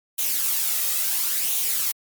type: noise with flanger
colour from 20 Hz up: blue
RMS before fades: -23 dBFS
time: 0.18-1.92 s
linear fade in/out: 10 ms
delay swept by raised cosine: 0.3 to 1.6 ms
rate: 0.73 Hz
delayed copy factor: +0.5
effects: MP3 96 kbps